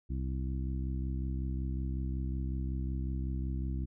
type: harmonic tone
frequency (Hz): 65.41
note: C2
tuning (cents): 0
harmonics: 1 / 2 / 3 / 4 / 5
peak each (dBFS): -33 / -39 / -43 / -45 / -47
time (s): 0.09-3.86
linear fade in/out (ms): 20
effects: none